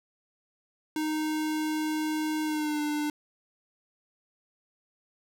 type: tone with pitch glide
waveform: square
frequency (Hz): 309.5 to 298.4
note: D#4 to D4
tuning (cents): -9 to +28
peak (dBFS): -28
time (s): 0.96-3.1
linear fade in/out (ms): 2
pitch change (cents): -63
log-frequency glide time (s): 2.44-2.8
effects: none